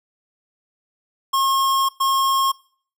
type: tone bursts at uneven times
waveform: square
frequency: 1079 Hz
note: C#6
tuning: 47 cents flat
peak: -17 dBFS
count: 2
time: 1.33-1.89 / 2-2.52 s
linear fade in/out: 10 ms
effects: noise-tail reverb RT60 0.5 s tail -22 dB re dry